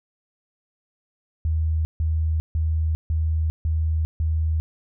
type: tone bursts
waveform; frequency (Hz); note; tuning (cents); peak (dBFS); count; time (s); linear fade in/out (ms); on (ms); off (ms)
sine; 79.3; D#2; +33; -19; 6; 1.45-4.6; 0; 400; 150
effects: none